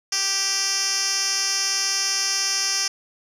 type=tone with band-pass filter; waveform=10% pulse; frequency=391.2 Hz; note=G4; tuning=4 cents flat; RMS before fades=-23 dBFS; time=0.12-2.88 s; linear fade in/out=5 ms; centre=5400 Hz; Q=3.3; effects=none